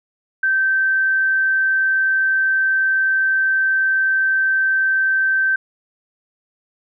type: tone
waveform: sine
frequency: 1553 Hz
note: G6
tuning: 17 cents flat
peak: -14 dBFS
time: 0.43-5.56 s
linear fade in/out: 5 ms
effects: none